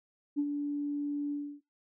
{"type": "tone with ADSR envelope", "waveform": "sine", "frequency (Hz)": 289.5, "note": "D4", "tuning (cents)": -25, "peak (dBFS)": -24, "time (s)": [0.36, 1.61], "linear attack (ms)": 31, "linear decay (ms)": 58, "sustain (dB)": -6, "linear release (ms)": 290, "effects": ["noise-tail reverb RT60 0.2 s tail -21 dB re dry", "tanh soft clip ceiling -20 dBFS"]}